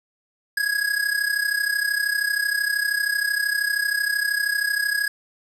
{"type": "tone with amplitude modulation", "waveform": "square", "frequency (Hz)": 1661.2, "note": "G#6", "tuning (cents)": 0, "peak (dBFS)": -18, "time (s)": [0.57, 5.08], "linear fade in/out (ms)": 5, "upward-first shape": "sine", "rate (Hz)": 32.9, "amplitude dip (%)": 75, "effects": ["resampled to 32000 Hz", "8-bit"]}